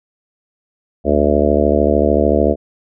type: harmonic tone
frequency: 73.42 Hz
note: D2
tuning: in tune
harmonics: 1 / 3 / 4 / 5 / 6 / 7 / 8 / 9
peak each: -19 / -19 / -19 / -19 / -19 / -19 / -19 / -19 dBFS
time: 1.04-2.56 s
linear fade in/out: 50 ms
effects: none